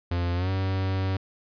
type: tone with pitch glide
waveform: 45% pulse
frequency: 87.31 to 95.21 Hz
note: F2 to G2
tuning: 0 to -50 cents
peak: -24 dBFS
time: 0.11-1.17 s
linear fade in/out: 5 ms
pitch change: +150 cents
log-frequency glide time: 0.35-0.5 s
effects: resampled to 11025 Hz